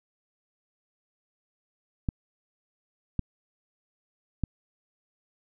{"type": "clicks", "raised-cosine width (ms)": 5, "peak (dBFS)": -14, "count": 3, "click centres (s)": [2.088, 3.193, 4.437], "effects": []}